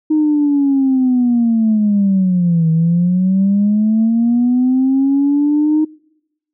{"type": "linear two-way sweep", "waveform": "sine", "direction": "down then up", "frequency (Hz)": [311.1, 160, 311.1], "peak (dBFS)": -9, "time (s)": [0.1, 5.85], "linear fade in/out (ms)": 10, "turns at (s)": 2.7, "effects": ["noise-tail reverb RT60 0.9 s tail -25 dB re dry", "tanh soft clip ceiling -6 dBFS"]}